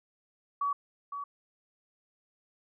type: tone with echo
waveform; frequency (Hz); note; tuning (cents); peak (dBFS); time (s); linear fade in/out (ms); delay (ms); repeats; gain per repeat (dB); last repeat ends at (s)
sine; 1135; C#6; +41; -27; 0.61-0.73; 5; 510; 1; -8; 1.24
effects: none